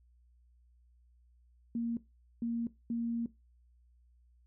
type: tone bursts at uneven times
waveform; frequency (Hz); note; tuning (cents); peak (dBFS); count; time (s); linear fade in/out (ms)
sine; 233.1; A#3; 0; -31; 3; 1.75-1.97 / 2.42-2.67 / 2.9-3.26; 2
effects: noise-tail reverb RT60 0.2 s tail -17 dB re dry + added 60 Hz sine -62 dBFS peak until 4.46 s